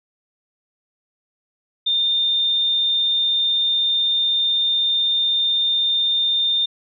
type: tone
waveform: sine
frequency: 3618 Hz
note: A7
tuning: 48 cents sharp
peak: -16 dBFS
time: 1.86-6.66 s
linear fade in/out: 10 ms
effects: none